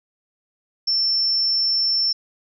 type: tone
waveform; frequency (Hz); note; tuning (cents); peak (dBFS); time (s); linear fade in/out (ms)
sine; 5380; E8; +34; -17; 0.87-2.13; 10
effects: none